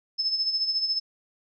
sine tone with tremolo, 5230 Hz, E8, 15 cents flat, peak -21 dBFS, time 0.18-1 s, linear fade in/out 20 ms, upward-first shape sine, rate 14 Hz, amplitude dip 60%, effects none

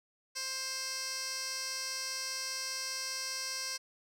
15% pulse tone with band-pass filter, 525 Hz, C5, 6 cents sharp, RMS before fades -38 dBFS, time 0.35-3.78 s, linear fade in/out 20 ms, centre 5700 Hz, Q 1.8, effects none

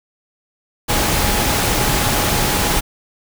sine tone in noise, 832 Hz, G#5, 3 cents sharp, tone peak -27 dBFS, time 0.88-2.81 s, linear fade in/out 20 ms, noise pink, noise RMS -17 dBFS, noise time 0.88-2.81 s, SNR -13 dB, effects none

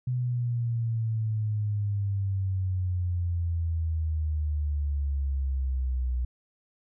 sine exponential sweep, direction down, 126.1 to 61.4 Hz, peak -25 dBFS, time 0.07-6.25 s, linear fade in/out 5 ms, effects none

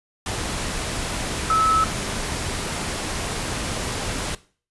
sine tone in noise, 1300 Hz, E6, 24 cents flat, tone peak -16 dBFS, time 1.5-1.84 s, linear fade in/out 2 ms, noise pink, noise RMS -27 dBFS, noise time 0.26-4.35 s, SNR +8 dB, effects noise-tail reverb RT60 0.4 s tail -18 dB re dry + resampled to 24000 Hz

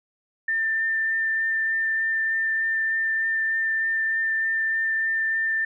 sine tone with vibrato, 1791 Hz, A6, 30 cents sharp, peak -21 dBFS, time 0.48-5.65 s, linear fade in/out 5 ms, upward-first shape triangle, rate 3.3 Hz, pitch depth 9 cents each way, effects none

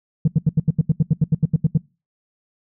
sine tone bursts, 156.3 Hz, D#3, 8 cents sharp, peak -9 dBFS, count 15, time 0.25-1.776 s, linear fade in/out 5 ms, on 28 ms, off 79 ms, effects noise-tail reverb RT60 0.3 s tail -25 dB re dry + tanh soft clip ceiling -9 dBFS

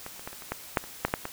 clicks, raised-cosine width 0.5 ms, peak -22 / -29 / -20 / -28 / -30 / -14 / -7 / -27 / -8 / -28 / -9 / -17 dBFS, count 12, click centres 0.064 / 0.195 / 0.275 / 0.33 / 0.422 / 0.52 / 0.772 / 0.84 / 1.05 / 1.083 / 1.139 / 1.254 s, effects white hiss -45 dBFS RMS until 1.32 s

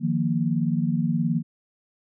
sine chord, Eb suspended second, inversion none, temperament equal, 155.56 / 174.61 / 233.1 Hz, Eb3 / F3 / Bb3, 0 / 0 / 0 cents, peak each -25 dBFS, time 0-1.43 s, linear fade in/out 50 ms, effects none

